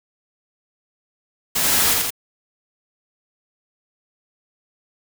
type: noise with echo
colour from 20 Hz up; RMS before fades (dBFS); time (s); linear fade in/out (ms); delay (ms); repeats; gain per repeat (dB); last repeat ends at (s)
white; -20; 1.55-1.94; 10; 83; 2; -2; 2.106
effects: none